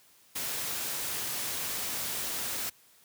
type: noise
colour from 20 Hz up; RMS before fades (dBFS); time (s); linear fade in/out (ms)
white; -34; 0.35-2.7; 10
effects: white hiss -61 dBFS RMS until 3.04 s + high-pass 60 Hz 12 dB/octave